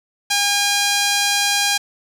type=tone with band-pass filter; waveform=sawtooth; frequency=810 Hz; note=G#5; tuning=43 cents flat; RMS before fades=-18 dBFS; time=0.3-1.78 s; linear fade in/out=10 ms; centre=5400 Hz; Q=0.76; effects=7-bit